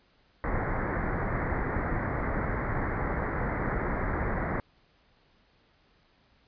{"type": "low-pass noise", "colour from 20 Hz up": "pink", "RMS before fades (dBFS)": -30, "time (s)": [0.44, 4.6], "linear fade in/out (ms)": 0, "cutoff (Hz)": 2100, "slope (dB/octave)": 96, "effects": ["pink hiss -65 dBFS RMS until 6.47 s", "resampled to 11025 Hz"]}